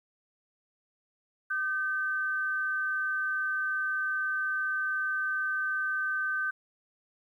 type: tone pair together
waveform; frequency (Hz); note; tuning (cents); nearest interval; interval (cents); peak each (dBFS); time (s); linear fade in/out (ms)
sine; 1216 / 1538.5; D#6 / G6; -40 / -33; major third; 407; -37 / -28; 1.5-6.51; 10
effects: 11-bit